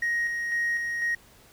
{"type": "tone with tremolo", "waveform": "triangle", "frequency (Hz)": 1878, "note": "A#6", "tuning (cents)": 12, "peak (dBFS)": -21, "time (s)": [0.02, 1.15], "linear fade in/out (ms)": 5, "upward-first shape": "square", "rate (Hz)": 2, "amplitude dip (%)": 40, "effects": ["tanh soft clip ceiling -19 dBFS", "pink hiss -55 dBFS RMS until 1.52 s"]}